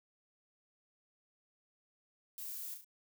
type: noise with echo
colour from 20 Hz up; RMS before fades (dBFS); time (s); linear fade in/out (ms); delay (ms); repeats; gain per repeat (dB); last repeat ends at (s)
violet; -45; 2.38-2.74; 0; 35; 3; -5; 2.845
effects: none